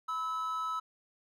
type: tone pair together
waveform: triangle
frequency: 997 / 1299 Hz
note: B5 / E6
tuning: +16 / -26 cents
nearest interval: perfect fourth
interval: 458 cents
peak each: -38 / -31 dBFS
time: 0.08-0.8 s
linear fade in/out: 10 ms
effects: none